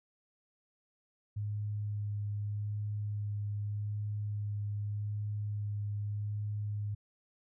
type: tone with vibrato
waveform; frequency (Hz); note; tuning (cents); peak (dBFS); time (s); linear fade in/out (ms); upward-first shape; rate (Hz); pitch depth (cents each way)
sine; 103.83; G#2; 0; -33; 1.36-6.95; 10; sine; 0.83; 11
effects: none